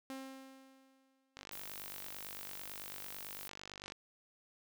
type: tone with exponential decay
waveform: sawtooth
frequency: 266.3 Hz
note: C4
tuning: 31 cents sharp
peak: -38 dBFS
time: 0.1-1.44 s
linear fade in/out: 0 ms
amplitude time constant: 290 ms
type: click train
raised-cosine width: 0.2 ms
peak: -29 dBFS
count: 126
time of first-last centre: 1.37-3.921 s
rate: 49 Hz
type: noise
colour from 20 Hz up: violet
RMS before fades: -48 dBFS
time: 1.52-3.48 s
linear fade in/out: 0 ms
effects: none